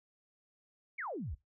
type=exponential sweep; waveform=sine; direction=down; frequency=2400 to 54 Hz; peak=-37 dBFS; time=0.98-1.35 s; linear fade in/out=10 ms; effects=noise-tail reverb RT60 0.2 s tail -20 dB re dry